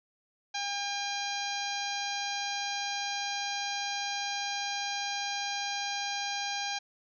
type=harmonic tone; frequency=805 Hz; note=G5; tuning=46 cents sharp; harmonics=1 / 2 / 3 / 4 / 5 / 6 / 7 / 8; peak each=-36 / -40 / -40 / -41 / -39 / -42 / -43 / -44 dBFS; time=0.54-6.79 s; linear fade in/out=10 ms; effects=none